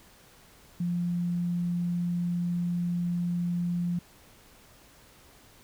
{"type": "tone", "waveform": "sine", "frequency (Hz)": 174.4, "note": "F3", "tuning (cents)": -2, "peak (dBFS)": -26, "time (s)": [0.8, 3.99], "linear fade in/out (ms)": 5, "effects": ["pink hiss -56 dBFS RMS until 5.63 s"]}